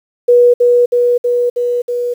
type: tone with echo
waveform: sine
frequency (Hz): 485.5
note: B4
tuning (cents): -30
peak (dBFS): -4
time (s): 0.28-0.54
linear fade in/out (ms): 10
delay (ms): 320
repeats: 5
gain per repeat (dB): -2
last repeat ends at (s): 2.14
effects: 7-bit